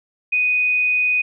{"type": "tone", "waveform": "sine", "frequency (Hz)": 2489, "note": "D#7", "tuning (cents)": 0, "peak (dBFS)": -15, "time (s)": [0.32, 1.22], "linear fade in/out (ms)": 10, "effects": []}